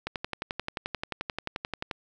click train, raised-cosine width 0.3 ms, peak -15 dBFS, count 22, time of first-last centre 0.07-1.912 s, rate 11.4 Hz, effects none

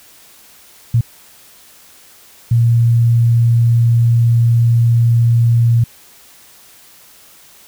sine tone bursts at uneven times, 117.1 Hz, A#2, 8 cents sharp, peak -8 dBFS, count 2, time 0.94-1.01 / 2.51-5.84 s, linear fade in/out 5 ms, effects white hiss -44 dBFS RMS until 7.67 s

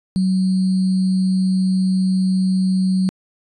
sine tone with sample-and-hold, 187.3 Hz, F#3, 21 cents sharp, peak -14 dBFS, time 0.16-3.09 s, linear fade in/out 0 ms, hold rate 4410 Hz, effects resampled to 24000 Hz

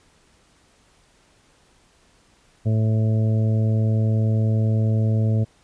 harmonic tone, 110 Hz, A2, in tune, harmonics 1 / 2 / 3 / 4 / 5 / 6, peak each -17 / -26 / -36 / -34 / -35 / -38 dBFS, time 2.65-5.45 s, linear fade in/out 20 ms, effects pink hiss -58 dBFS RMS until 5.63 s + resampled to 22050 Hz

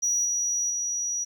sine tone with level steps, 5810 Hz, F#8, 32 cents flat, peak -19 / -22 / -25 dBFS, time 0.02-1.25 s, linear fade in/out 20 ms, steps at 0.25 / 0.7 s, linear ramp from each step 2 ms, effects tanh soft clip ceiling -21 dBFS + 10-bit

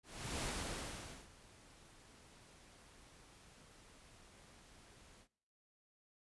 pink noise with ADSR envelope, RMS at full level -40 dBFS, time 0.03-5.28 s, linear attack 390 ms, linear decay 850 ms, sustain -22 dB, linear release 81 ms, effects noise-tail reverb RT60 0.8 s tail -24 dB re dry + resampled to 24000 Hz

